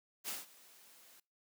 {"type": "noise with ADSR envelope", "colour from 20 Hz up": "white", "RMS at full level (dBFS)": -39, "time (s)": [0.24, 1.2], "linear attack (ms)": 44, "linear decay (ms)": 170, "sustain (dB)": -22, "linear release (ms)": 4, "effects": ["noise-tail reverb RT60 0.3 s tail -24 dB re dry", "high-pass 200 Hz 12 dB/octave"]}